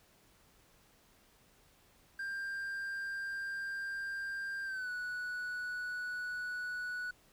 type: tone with pitch glide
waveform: triangle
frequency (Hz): 1590 to 1475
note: G6 to F#6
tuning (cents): +24 to -6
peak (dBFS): -35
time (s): 2.19-7.11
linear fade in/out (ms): 5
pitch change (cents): -130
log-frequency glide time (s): 4.64-4.9
effects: pink hiss -66 dBFS RMS until 7.32 s